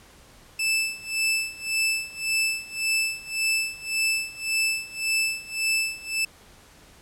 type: tone with tremolo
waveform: sawtooth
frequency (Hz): 2636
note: E7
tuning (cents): -1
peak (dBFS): -17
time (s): 0.59-6.25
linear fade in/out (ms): 5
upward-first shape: sine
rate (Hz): 1.8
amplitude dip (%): 90
effects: pink hiss -52 dBFS RMS until 7.01 s + low-pass 12000 Hz 12 dB/octave